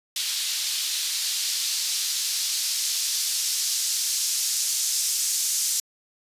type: noise with band-pass filter sweep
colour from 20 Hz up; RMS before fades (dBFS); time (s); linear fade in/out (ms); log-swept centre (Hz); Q
blue; -26; 0.16-5.8; 2; 3800 to 6200; 1.5
effects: resampled to 32000 Hz